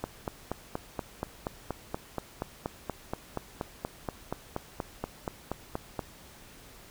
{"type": "click train", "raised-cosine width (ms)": 1, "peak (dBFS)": -17, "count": 26, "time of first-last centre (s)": [0.04, 5.992], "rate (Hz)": 4.2, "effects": ["pink hiss -52 dBFS RMS until 6.9 s"]}